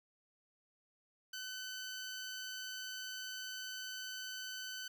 15% pulse tone, 1515 Hz, F#6, 40 cents sharp, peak -36 dBFS, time 1.33-4.88 s, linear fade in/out 5 ms, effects none

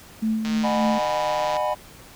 sine tone with tremolo, 220 Hz, A3, in tune, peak -19 dBFS, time 0.22-0.99 s, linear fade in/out 10 ms, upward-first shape sine, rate 3.5 Hz, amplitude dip 45%
click train, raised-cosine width 0.2 ms, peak -16 dBFS, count 173, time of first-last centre 0.45-1.567 s, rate 154 Hz
triangle chord, G# minor seventh, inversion second, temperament equal with one note detuned, 608.7 / 740 / 830.6 / 987.8 Hz, D#5 / F#5 / G#5 / B5, -38 / 0 / 0 / 0 cents, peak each -23 / -26 / -27 / -25 dBFS, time 0.63-1.75 s, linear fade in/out 20 ms
effects pink hiss -46 dBFS RMS until 2.15 s

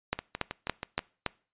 two click trains, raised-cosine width 0.3 ms, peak -17 / -11 dBFS, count 6 / 5, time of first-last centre 0.19-0.991 / 0.13-1.263 s, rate 6.24 / 3.53 Hz, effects noise-tail reverb RT60 0.4 s tail -23 dB re dry + resampled to 8000 Hz

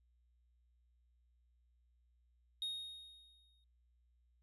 triangle tone with exponential decay, 3728 Hz, A#7, 1 cent flat, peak -35 dBFS, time 2.62-3.64 s, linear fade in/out 1 ms, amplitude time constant 220 ms, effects added 60 Hz sine -70 dBFS peak until 4.42 s + resampled to 32000 Hz

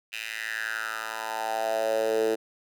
10% pulse tone with high-pass filter sweep, 111.1 Hz, A2, 17 cents sharp, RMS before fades -29 dBFS, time 0.12-2.36 s, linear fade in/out 20 ms, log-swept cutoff 2500 to 390 Hz, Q 5, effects none

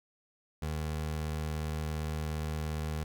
25% pulse tone, 77.3 Hz, D#2, 11 cents flat, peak -29 dBFS, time 0.62-3.04 s, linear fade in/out 5 ms, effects none

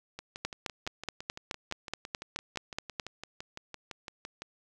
two click trains, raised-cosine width 0.2 ms, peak -23 / -15 dBFS, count 26 / 13, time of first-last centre 0.19-4.42 / 0.45-2.998 s, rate 5.91 / 4.71 Hz, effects none

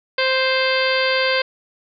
harmonic tone with a mistuned harmonic, 523.3 Hz, C5, in tune, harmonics 1 / 2 / 3 / 4 / 5 / 6 / 7 / 8 / 9, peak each -20 / -26 / -23 / -24 / -26 / -28 / -30 / -30 / -27 dBFS, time 0.18-1.42 s, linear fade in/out 5 ms, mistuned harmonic 7, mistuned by -35 cents, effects none

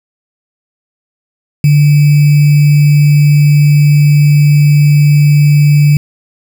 sine tone with sample-and-hold, 146.7 Hz, D3, 2 cents flat, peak -3 dBFS, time 1.64-5.97 s, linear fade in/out 2 ms, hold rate 2450 Hz, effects none

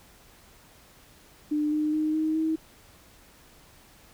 sine tone with pitch steps, 299.7 / 304.2 / 308.8 / 313.5 / 318.3 Hz, D4 / D#4 / D#4 / D#4 / D#4, +35 / -39 / -13 / +13 / +39 cents, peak -23 dBFS, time 1.51-2.56 s, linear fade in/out 10 ms, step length 210 ms, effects pink hiss -55 dBFS RMS until 4.13 s

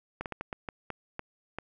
slowing click train, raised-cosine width 0.5 ms, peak -20 dBFS, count 9, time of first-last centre 0.21-1.586 s, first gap 48 ms, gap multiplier 1.35, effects none

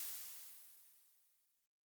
blue noise with exponential decay, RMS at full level -44 dBFS, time 0-1.66 s, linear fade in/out 1 ms, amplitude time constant 360 ms, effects noise-tail reverb RT60 0.1 s tail -18 dB re dry + Opus 48 kbps

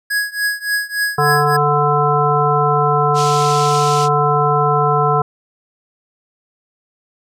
square tone with tremolo, 1665 Hz, G#6, 4 cents sharp, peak -14 dBFS, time 0.1-1.57 s, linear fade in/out 10 ms, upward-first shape triangle, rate 3.5 Hz, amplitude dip 95%
harmonic tone, 146.83 Hz, D3, in tune, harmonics 1 / 3 / 5 / 7 / 9, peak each -18 / -18 / -18 / -18 / -18 dBFS, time 1.18-5.22 s, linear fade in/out 5 ms
white band-pass noise, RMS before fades -27 dBFS, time 3.14-4.09 s, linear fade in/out 50 ms, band 2500 to 7100 Hz, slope 24 dB/octave
effects none

